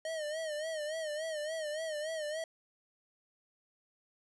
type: tone with vibrato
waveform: square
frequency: 621 Hz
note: D#5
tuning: 3 cents flat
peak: -36 dBFS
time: 0.05-2.44 s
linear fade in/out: 2 ms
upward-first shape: sine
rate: 3.5 Hz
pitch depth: 85 cents each way
effects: resampled to 24000 Hz + 11-bit